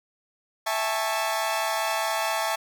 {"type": "chord", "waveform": "sawtooth", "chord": "A major seventh", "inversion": "second", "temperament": "equal with one note detuned", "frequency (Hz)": [659.3, 815.4, 880, 1108.7], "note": ["E5", "G#5", "A5", "C#6"], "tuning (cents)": [0, -32, 0, 0], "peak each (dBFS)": [-25, -29, -25, -28], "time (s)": [0.66, 2.56], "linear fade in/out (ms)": 10, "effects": []}